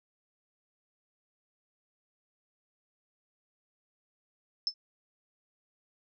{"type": "tone with exponential decay", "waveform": "sine", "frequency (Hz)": 5274, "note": "E8", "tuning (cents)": 0, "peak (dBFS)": -22, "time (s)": [4.67, 4.74], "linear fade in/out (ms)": 1, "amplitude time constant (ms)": 15, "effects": []}